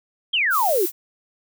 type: exponential sweep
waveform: sine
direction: down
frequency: 3322 to 332.6 Hz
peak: -17 dBFS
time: 0.33-0.86 s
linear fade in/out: 10 ms
type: noise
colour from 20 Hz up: violet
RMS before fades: -26 dBFS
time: 0.5-0.92 s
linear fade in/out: 50 ms
effects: none